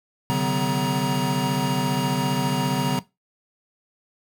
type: tone cluster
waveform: square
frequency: 134.7 / 149.5 / 187.2 / 251.2 / 948 Hz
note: C#3 / D3 / F#3 / B3 / A#5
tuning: -49 / +31 / +20 / +30 / +29 cents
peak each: -28 dBFS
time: 0.3-2.99 s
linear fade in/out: 0 ms
effects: noise-tail reverb RT60 0.2 s tail -17 dB re dry